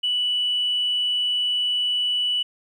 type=tone; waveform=sine; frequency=2960 Hz; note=F#7; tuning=in tune; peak=-19 dBFS; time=0.03-2.43 s; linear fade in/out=10 ms; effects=tanh soft clip ceiling -15 dBFS + 10-bit